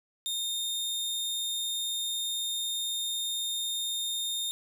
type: tone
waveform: sawtooth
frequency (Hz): 3658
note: A#7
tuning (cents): -33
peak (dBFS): -27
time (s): 0.26-4.51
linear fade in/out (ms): 0
effects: none